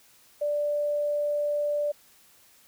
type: tone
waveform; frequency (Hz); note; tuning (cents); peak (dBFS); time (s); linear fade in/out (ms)
sine; 587.3; D5; 0; -24; 0.41-1.92; 10
effects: white hiss -58 dBFS RMS until 2.67 s